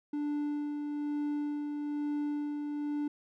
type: tone with tremolo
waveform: triangle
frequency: 293.7 Hz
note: D4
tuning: in tune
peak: -28 dBFS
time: 0.13-3.08 s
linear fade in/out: 5 ms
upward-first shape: sine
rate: 1.1 Hz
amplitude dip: 35%
effects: none